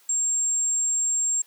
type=tone; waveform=sine; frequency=7459 Hz; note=A#8; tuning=in tune; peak=-21 dBFS; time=0.09-1.42 s; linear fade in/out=5 ms; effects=white hiss -57 dBFS RMS until 1.46 s + high-pass 400 Hz 12 dB/octave